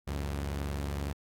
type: tone pair together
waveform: sawtooth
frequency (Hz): 70.53 / 92.5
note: C#2 / F#2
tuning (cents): +31 / 0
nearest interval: perfect fourth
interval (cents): 469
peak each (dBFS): -29 / -36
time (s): 0.07-1.13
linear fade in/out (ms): 10
effects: AAC 64 kbps